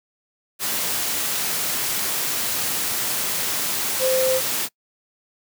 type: tone in noise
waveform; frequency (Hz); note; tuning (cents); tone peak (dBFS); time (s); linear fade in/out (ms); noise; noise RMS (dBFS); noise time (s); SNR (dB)
sine; 519; C5; -14; -18; 3.99-4.41; 50; white; -24; 0.59-4.69; +3
effects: noise-tail reverb RT60 0.1 s tail -24 dB re dry + high-pass 100 Hz 12 dB/octave